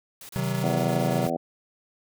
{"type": "noise bursts", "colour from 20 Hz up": "white", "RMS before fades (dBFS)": -43, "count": 10, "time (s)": [0.21, 1.299], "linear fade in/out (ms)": 2, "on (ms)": 81, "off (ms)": 31}
{"type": "chord", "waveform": "square", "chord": "C diminished", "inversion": "none", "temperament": "just", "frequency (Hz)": [130.81, 156.98, 188.37], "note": ["C3", "Eb3", "Gb3"], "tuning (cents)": [0, 16, 31], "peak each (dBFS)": [-29, -32, -30], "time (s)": [0.36, 1.27], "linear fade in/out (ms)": 0}
{"type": "harmonic tone", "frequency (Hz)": 83.5, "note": "E2", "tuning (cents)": 23, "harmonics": [2, 3, 4, 5, 6, 7, 8, 9], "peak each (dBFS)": [-35, -31, -34, -37, -34, -31, -33, -32], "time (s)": [0.63, 1.37], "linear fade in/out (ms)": 10}
{"effects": []}